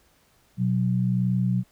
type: tone pair together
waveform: sine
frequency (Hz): 123.47 / 185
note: B2 / F#3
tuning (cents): 0 / 0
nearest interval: perfect fifth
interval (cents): 700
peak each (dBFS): -23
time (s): 0.57-1.64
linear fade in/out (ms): 50
effects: pink hiss -62 dBFS RMS until 1.71 s